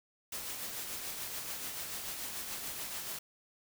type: noise with tremolo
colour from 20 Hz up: white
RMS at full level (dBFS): -39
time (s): 0.32-3.19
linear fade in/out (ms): 5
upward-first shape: triangle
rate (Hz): 6.9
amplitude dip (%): 40
effects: none